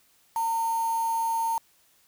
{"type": "tone with quantisation", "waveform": "sine", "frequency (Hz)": 912, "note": "A#5", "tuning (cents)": -38, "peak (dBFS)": -24, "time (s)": [0.36, 1.58], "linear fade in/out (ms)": 2, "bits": 6, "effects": ["white hiss -63 dBFS RMS until 2.07 s"]}